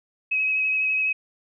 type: tone with vibrato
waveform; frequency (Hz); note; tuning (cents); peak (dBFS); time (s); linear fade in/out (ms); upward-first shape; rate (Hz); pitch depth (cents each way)
sine; 2550; D#7; +42; -20; 0.31-1.13; 10; sine; 12; 16
effects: none